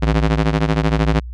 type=ring-modulated tone; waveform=sawtooth; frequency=108.4 Hz; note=A2; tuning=25 cents flat; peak=-7 dBFS; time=0.02-1.2 s; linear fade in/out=10 ms; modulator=47.7 Hz; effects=added 60 Hz sine -27 dBFS peak until 1.33 s + low-pass 4000 Hz 12 dB/octave